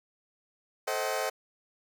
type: chord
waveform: sawtooth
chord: A diminished seventh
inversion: none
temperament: just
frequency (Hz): 440 / 528 / 633.6 / 760.3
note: A4 / C5 / Eb5 / Gb5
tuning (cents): 0 / +16 / +31 / +47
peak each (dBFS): -32 / -30 / -30 / -31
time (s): 0.87-1.3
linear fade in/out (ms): 10
effects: none